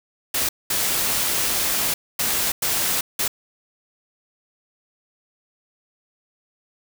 white noise bursts at uneven times, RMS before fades -22 dBFS, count 5, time 0.34-0.49 / 0.7-1.94 / 2.19-2.52 / 2.62-3.01 / 3.19-3.28 s, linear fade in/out 5 ms, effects none

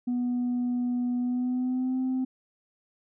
sine tone with pitch glide, 245.5 to 258.6 Hz, B3 to C4, -10 to -20 cents, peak -23 dBFS, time 0.07-2.25 s, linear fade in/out 10 ms, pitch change +90 cents, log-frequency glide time 1.19-1.98 s, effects tanh soft clip ceiling -23 dBFS

